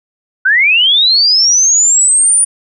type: linear sweep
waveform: sine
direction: up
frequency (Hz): 1468 to 9550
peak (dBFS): -6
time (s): 0.45-2.45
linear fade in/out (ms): 10
effects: none